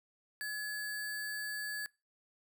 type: tone with sample-and-hold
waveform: sine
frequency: 1699 Hz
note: G#6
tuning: 39 cents sharp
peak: -36 dBFS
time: 0.41-1.86 s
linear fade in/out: 0 ms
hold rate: 6300 Hz
effects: noise-tail reverb RT60 0.3 s tail -25 dB re dry